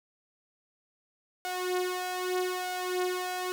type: tone with flanger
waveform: sawtooth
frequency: 364.7 Hz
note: F#4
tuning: 25 cents flat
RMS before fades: -32 dBFS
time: 1.45-3.52 s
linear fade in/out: 0 ms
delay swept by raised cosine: 1.4 to 4 ms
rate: 0.8 Hz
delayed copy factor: +0.7
effects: none